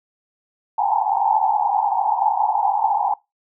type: band-pass noise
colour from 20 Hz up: pink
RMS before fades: -19 dBFS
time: 0.78-3.14 s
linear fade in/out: 5 ms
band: 780 to 910 Hz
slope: 96 dB/octave
effects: noise-tail reverb RT60 0.2 s tail -22 dB re dry